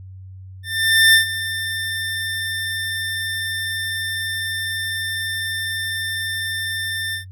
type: tone with ADSR envelope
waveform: 25% pulse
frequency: 1792 Hz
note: A6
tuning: 31 cents sharp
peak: -5 dBFS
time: 0.63-7.25 s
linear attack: 510 ms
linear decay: 110 ms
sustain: -14 dB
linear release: 110 ms
effects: noise-tail reverb RT60 0.1 s tail -21 dB re dry + added 94 Hz sine -35 dBFS peak until 7.31 s